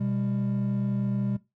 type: tone pair together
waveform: triangle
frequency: 125.7 / 199.54 Hz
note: B2 / G3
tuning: +31 / +31 cents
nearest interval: minor sixth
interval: 800 cents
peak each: -26 / -25 dBFS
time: 0-1.37 s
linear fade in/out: 10 ms
effects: noise-tail reverb RT60 0.2 s tail -17 dB re dry + tanh soft clip ceiling -15 dBFS